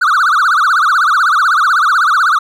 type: tone with vibrato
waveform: triangle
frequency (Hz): 1318.5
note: E6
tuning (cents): 0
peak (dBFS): -6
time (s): 0.01-2.39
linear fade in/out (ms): 10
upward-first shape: triangle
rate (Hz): 16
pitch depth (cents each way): 290
effects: none